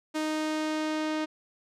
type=tone with low-pass filter sweep; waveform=sawtooth; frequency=310 Hz; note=D#4; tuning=6 cents flat; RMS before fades=-30 dBFS; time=0.14-1.26 s; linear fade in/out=20 ms; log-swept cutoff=9500 to 4900 Hz; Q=0.71; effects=none